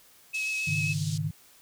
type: tone with vibrato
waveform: sine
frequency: 2569 Hz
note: E7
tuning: 45 cents flat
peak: -28 dBFS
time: 0.33-0.94 s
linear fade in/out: 20 ms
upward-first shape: triangle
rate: 7.4 Hz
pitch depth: 17 cents each way
type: band-pass noise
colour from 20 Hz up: pink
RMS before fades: -41 dBFS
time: 0.34-1.18 s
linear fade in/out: 5 ms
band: 3800 to 8700 Hz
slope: 24 dB/octave
type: chord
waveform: sine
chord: Ab suspended fourth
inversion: none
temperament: equal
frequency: 103.83 / 138.59 / 155.56 Hz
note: Ab2 / Db3 / Eb3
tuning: 0 / 0 / 0 cents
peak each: -33 / -34 / -29 dBFS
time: 0.67-1.31 s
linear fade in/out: 10 ms
effects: white hiss -57 dBFS RMS until 1.61 s